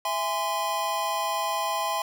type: chord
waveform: square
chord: E augmented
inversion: none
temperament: just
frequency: 659.3 / 824.1 / 1030.1 Hz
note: E5 / G#5 / B#5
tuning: 0 / -14 / -27 cents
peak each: -33 / -31 / -29 dBFS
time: 0.05-2.02 s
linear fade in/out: 2 ms
effects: none